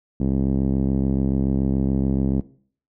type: tone with low-pass filter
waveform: 5% pulse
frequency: 67 Hz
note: C2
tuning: 42 cents sharp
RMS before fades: -21 dBFS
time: 0.2-2.41 s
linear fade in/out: 5 ms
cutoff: 230 Hz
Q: 1.4
effects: noise-tail reverb RT60 0.5 s tail -19 dB re dry